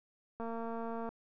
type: click train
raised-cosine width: 1 ms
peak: -28 dBFS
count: 159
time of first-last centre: 0.4-1.09 s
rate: 229 Hz
effects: none